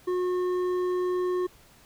sine tone with hard clipping, 362.2 Hz, F#4, 37 cents flat, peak -26 dBFS, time 0.07-1.47 s, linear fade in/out 10 ms, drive 7 dB, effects pink hiss -56 dBFS RMS until 1.85 s

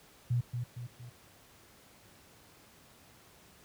sine tone with echo, 121.3 Hz, B2, 31 cents flat, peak -26 dBFS, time 0.3-0.41 s, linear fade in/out 10 ms, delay 230 ms, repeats 3, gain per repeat -6 dB, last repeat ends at 1.1 s, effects pink hiss -59 dBFS RMS until 3.64 s + high-pass 60 Hz 12 dB/octave

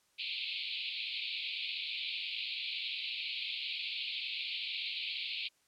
pink band-pass noise, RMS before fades -39 dBFS, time 0.18-5.49 s, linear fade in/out 20 ms, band 2300 to 4400 Hz, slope 96 dB/octave, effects white hiss -72 dBFS RMS until 5.67 s + low-pass 10000 Hz 12 dB/octave

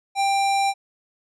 square tone, 790 Hz, G5, 13 cents sharp, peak -19 dBFS, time 0.15-0.74 s, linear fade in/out 50 ms, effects resampled to 22050 Hz

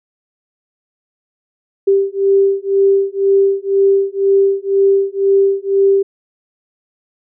sine beating tone pair, 392 / 394 Hz, G4 / G4, 0 / +9 cents, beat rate 2 Hz, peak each -13 dBFS, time 1.87-6.03 s, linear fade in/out 10 ms, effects none

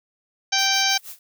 harmonic tone, 781 Hz, G5, 7 cents flat, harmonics 1 / 2 / 3 / 4 / 5 / 6 / 7 / 8, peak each -26 / -26 / -26 / -26 / -26 / -26 / -26 / -26 dBFS, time 0.52-0.98 s, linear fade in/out 10 ms
blue noise with tremolo, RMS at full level -36 dBFS, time 0.58-1.19 s, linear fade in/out 5 ms, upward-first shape sine, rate 6.3 Hz, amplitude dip 90%
effects none

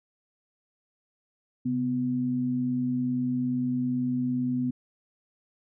sine tone pair together, 131.95 / 249.6 Hz, C3 / B3, +15 / +19 cents, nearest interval major seventh, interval 1104 cents, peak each -33 / -25 dBFS, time 1.65-4.71 s, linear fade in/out 10 ms, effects none

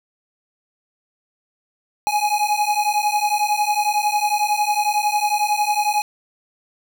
square beating tone pair, 830.6 / 841.6 Hz, G#5 / G#5, 0 / +23 cents, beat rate 11 Hz, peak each -21 dBFS, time 2.07-6.02 s, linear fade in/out 0 ms, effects none

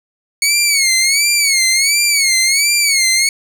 15% pulse tone with vibrato, 2217 Hz, C#7, in tune, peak -4 dBFS, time 0.42-3.29 s, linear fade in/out 2 ms, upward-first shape sine, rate 1.4 Hz, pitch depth 120 cents each way, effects none

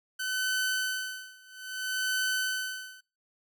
sawtooth tone with tremolo, 1516 Hz, F#6, 42 cents sharp, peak -23 dBFS, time 0.19-3.01 s, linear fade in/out 10 ms, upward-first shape sine, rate 0.61 Hz, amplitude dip 95%, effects noise-tail reverb RT60 0.3 s tail -23 dB re dry

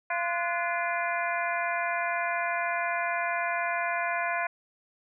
harmonic tone with a mistuned harmonic, 344.1 Hz, F4, 26 cents flat, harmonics 2 / 3 / 4 / 5 / 6 / 7, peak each -31 / -33 / -34 / -35 / -36 / -36 dBFS, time 0.1-4.47 s, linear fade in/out 5 ms, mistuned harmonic 4, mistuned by +110 cents, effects none

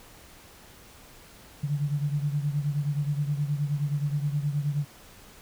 sine beating tone pair, 143.6 / 153.1 Hz, D3 / D#3, -39 / -28 cents, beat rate 9.5 Hz, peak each -26 / -31 dBFS, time 1.63-4.85 s, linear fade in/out 10 ms, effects pink hiss -51 dBFS RMS until 5.41 s

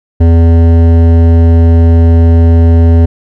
triangle tone with hard clipping, 83.3 Hz, E2, 19 cents sharp, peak -4 dBFS, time 0.2-3.06 s, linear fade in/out 10 ms, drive 17 dB, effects none

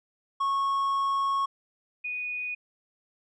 triangle / sine tone pair in turn, 1100 / 2474 Hz, C#6 / D#7, -14 / -10 cents, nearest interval octave + major second, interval 1404 cents, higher second, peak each -22 / -30 dBFS, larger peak first, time 0.4-1.46 / 2.04-2.55 s, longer first, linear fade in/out 10 ms, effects resampled to 22050 Hz

